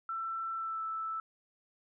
sine tone with pitch glide, 1337 to 1317.8 Hz, E6 to E6, +24 to -1 cents, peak -34 dBFS, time 0.09-1.2 s, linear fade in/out 2 ms, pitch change -25 cents, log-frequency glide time 0.55-0.82 s, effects none

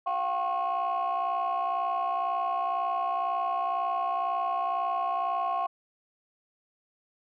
sine tone cluster, 700 / 762 / 1084 Hz, F5 / G5 / C#6, +4 / -49 / -39 cents, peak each -29 / -30 / -28 dBFS, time 0.06-5.67 s, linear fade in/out 10 ms, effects tanh soft clip ceiling -22 dBFS

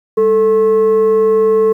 sine tone with frequency modulation, 440 Hz, A4, in tune, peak -7 dBFS, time 0.17-1.73 s, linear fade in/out 10 ms, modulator 639 Hz, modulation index 0.34, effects tanh soft clip ceiling -4 dBFS + 8-bit

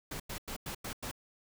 pink noise bursts, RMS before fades -40 dBFS, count 6, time 0.11-1.114 s, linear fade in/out 5 ms, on 89 ms, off 94 ms, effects none

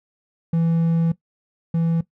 triangle tone pair in turn, 165.8 / 165.8 Hz, E3 / E3, +10 / +10 cents, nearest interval unison, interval 0 cents, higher neither, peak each -14 / -15 dBFS, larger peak first, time 0.53-1.12 / 1.74-2.01 s, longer first, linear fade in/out 5 ms, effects noise-tail reverb RT60 0.1 s tail -17 dB re dry

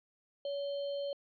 sine tone with sample-and-hold, 565 Hz, C#5, 33 cents sharp, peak -34 dBFS, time 0.45-1.13 s, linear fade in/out 2 ms, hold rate 3675 Hz, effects resampled to 11025 Hz

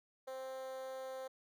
10% pulse tone with high-pass filter, 262.4 Hz, C4, 5 cents sharp, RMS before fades -45 dBFS, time 0.27-1.28 s, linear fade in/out 10 ms, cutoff 560 Hz, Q 7.7, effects none

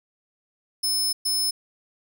sawtooth tone bursts at uneven times, 5220 Hz, E8, 18 cents flat, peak -19 dBFS, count 2, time 0.83-1.13 / 1.25-1.51 s, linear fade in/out 10 ms, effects none

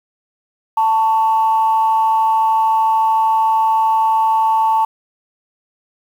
sine tone pair together, 886.6 / 1117 Hz, A5 / C#6, +13 / +13 cents, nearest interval major third, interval 400 cents, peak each -11 / -21 dBFS, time 0.77-4.85 s, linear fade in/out 5 ms, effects tanh soft clip ceiling -5 dBFS + 7-bit

